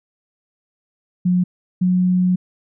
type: tone pair in turn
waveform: sine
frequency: 180.1 / 181.98 Hz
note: F#3 / F#3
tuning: -46 / -28 cents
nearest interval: unison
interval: 18 cents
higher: second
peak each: -13 dBFS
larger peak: neither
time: 1.25-1.44 / 1.81-2.36 s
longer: second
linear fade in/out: 10 ms
effects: none